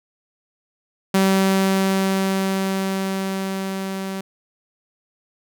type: tone with level ramp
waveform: sawtooth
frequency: 192.3 Hz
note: G3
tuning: 33 cents flat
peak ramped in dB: -10 to -22 dBFS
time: 1.14-4.21 s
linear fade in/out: 5 ms
effects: none